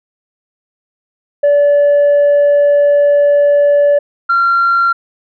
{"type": "tone pair in turn", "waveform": "sine", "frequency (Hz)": [577, 1375.6], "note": ["D5", "F6"], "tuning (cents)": [-31, -27], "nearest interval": "octave + minor third", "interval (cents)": 1504, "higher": "second", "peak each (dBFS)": [-4, -7], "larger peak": "first", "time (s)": [[1.43, 3.99], [4.29, 4.93]], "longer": "first", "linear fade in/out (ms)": 10, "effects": ["tanh soft clip ceiling -5 dBFS"]}